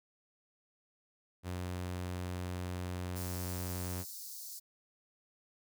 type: tone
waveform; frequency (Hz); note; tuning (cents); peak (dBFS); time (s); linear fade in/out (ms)
sawtooth; 90; F#2; -47; -33; 1.43-4.05; 50
type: high-pass noise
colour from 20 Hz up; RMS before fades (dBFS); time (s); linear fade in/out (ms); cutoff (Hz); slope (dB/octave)
white; -46; 3.15-4.6; 20; 4300; 48
effects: none